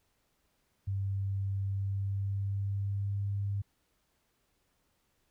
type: tone with pitch glide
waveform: sine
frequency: 98 to 100 Hz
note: G2 to G2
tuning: 0 to +35 cents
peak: -30 dBFS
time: 0.87-3.62 s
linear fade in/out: 10 ms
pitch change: +35 cents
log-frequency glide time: 1.66-3.19 s
effects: pink hiss -75 dBFS RMS until 5.3 s